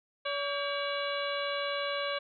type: harmonic tone with a mistuned harmonic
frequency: 569 Hz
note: C#5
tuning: 45 cents sharp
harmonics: 1 / 2 / 3 / 4 / 5 / 6 / 7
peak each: -34 / -37 / -39 / -40 / -41 / -42 / -42 dBFS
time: 0.25-2.19 s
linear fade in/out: 10 ms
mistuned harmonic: 3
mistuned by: -110 cents
effects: none